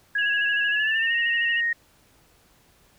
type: tone with pitch glide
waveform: sine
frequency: 1661.2 to 1864.6 Hz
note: G#6 to A#6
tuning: 0 to 0 cents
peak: -21 dBFS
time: 0.15-1.73 s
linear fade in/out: 5 ms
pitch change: +200 cents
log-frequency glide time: 0.69-1.14 s
type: tone with vibrato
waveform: sine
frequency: 2788 Hz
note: F7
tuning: 4 cents flat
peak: -27 dBFS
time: 0.18-1.61 s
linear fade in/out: 10 ms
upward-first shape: sine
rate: 13 Hz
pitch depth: 76 cents each way
effects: pink hiss -59 dBFS RMS until 2.98 s